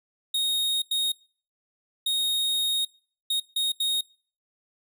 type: tone bursts at uneven times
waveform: 45% pulse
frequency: 3729 Hz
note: A#7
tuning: in tune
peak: -23 dBFS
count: 6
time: 0.34-0.82 / 0.91-1.12 / 2.06-2.85 / 3.3-3.4 / 3.56-3.72 / 3.8-4.01 s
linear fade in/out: 5 ms
effects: noise-tail reverb RT60 0.5 s tail -26 dB re dry